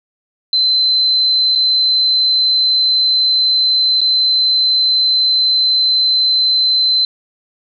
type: tone with dropouts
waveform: sine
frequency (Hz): 4066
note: B7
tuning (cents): +50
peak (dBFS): -10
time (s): 0.53-7.05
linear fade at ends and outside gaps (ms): 2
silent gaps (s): 1.552-1.557 / 4.007-4.014
effects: none